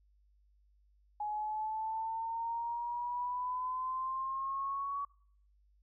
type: exponential sweep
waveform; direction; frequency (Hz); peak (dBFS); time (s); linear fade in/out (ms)
sine; up; 836 to 1130; -34; 1.2-5.05; 5
effects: noise-tail reverb RT60 0.6 s tail -23 dB re dry + added 50 Hz sine -65 dBFS peak until 5.82 s